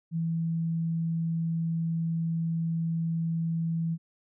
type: tone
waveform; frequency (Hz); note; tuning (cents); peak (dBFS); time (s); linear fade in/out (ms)
sine; 164.81; E3; 0; -26; 0.11-3.98; 50
effects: none